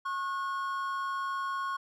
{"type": "tone pair together", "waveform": "triangle", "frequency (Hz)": [1089, 1453.6], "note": ["C#6", "F#6"], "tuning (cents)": [-31, -31], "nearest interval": "perfect fourth", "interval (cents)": 500, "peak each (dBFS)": [-30, -36], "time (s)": [0.05, 1.77], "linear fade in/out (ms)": 10, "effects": []}